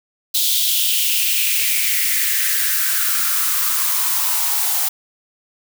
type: noise with high-pass filter sweep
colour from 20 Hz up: blue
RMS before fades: -18 dBFS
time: 0.34-4.89 s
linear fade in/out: 10 ms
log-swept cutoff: 3700 to 760 Hz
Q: 4.4
effects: none

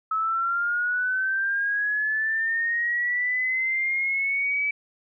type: linear sweep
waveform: sine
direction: up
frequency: 1289 to 2300 Hz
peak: -22 dBFS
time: 0.11-4.71 s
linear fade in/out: 5 ms
effects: none

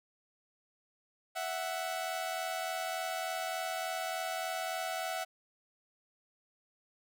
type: tone pair together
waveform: sawtooth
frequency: 659.3 / 742.7 Hz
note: E5 / F#5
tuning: 0 / +6 cents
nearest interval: major second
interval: 206 cents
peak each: -34 / -33 dBFS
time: 1.35-5.25 s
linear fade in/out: 20 ms
effects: none

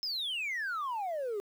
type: exponential sweep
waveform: sine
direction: down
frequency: 5290 to 390.6 Hz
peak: -30 dBFS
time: 0.03-1.4 s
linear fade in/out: 0 ms
effects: tanh soft clip ceiling -31 dBFS + 10-bit

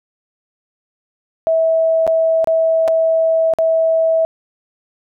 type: tone with dropouts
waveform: sine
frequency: 650 Hz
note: E5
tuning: 24 cents flat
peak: -11 dBFS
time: 1.47-4.25 s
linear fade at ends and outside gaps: 0 ms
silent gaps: 2.067-2.076 / 2.444-2.473 / 2.878-2.882 / 3.537-3.586 s
effects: none

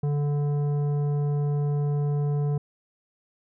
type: tone with tanh clipping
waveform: sine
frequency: 145.4 Hz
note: D3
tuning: 17 cents flat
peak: -24 dBFS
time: 0.03-2.58 s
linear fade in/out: 5 ms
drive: 11 dB
effects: none

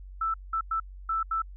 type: tone bursts at uneven times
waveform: sine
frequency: 1323 Hz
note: E6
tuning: 6 cents sharp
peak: -25 dBFS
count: 5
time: 0.21-0.34 / 0.53-0.61 / 0.71-0.8 / 1.09-1.23 / 1.31-1.42 s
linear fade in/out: 5 ms
effects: added 47 Hz sine -41 dBFS peak until 1.56 s

